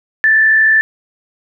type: tone with frequency modulation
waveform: sine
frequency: 1760 Hz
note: A6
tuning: in tune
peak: -7 dBFS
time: 0.24-0.81 s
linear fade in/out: 0 ms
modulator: 53.1 Hz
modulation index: 0.43
effects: none